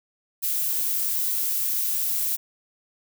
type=noise; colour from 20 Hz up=violet; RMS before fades=-25 dBFS; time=0.42-2.37 s; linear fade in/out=20 ms; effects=none